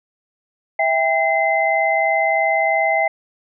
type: tone cluster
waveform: sine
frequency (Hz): 653 / 796 / 2060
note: E5 / G5 / C7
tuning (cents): -17 / +26 / -28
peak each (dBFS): -19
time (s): 0.79-3.08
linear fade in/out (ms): 5
effects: none